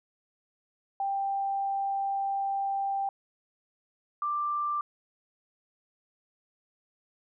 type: tone pair in turn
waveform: sine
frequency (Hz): 788 / 1180.7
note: G5 / D6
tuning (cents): +9 / +9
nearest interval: perfect fifth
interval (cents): 700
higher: second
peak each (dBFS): -27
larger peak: neither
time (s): 1-3.09 / 4.22-4.81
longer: first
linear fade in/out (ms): 2
effects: none